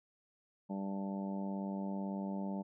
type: harmonic tone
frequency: 98 Hz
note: G2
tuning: in tune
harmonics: 2 / 3 / 4 / 5 / 6 / 7 / 8 / 9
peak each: -37 / -46 / -51 / -54 / -48 / -52 / -56 / -49 dBFS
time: 0.69-2.63 s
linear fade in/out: 20 ms
effects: none